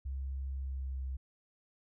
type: tone with pitch glide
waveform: sine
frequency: 67.1 to 65.68 Hz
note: C2 to C2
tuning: +44 to +7 cents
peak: -35 dBFS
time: 0.05-1.17 s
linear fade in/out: 10 ms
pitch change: -37 cents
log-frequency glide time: 0.54-1.05 s
effects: none